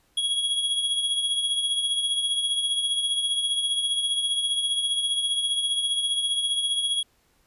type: tone with tremolo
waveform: square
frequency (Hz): 3322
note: G#7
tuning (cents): 0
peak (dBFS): -21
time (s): 0.17-7.03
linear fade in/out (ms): 5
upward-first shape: triangle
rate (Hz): 15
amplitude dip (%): 55
effects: pink hiss -65 dBFS RMS until 7.46 s + resampled to 32000 Hz